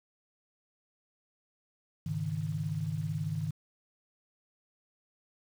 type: chord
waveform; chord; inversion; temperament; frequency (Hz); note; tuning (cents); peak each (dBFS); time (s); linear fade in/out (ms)
sine; Ab suspended fourth; none; equal with one note detuned; 103.83 / 138.59 / 156.74; Ab2 / Db3 / Eb3; 0 / 0 / +13; -37 / -38 / -33; 2.06-3.51; 5
effects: 9-bit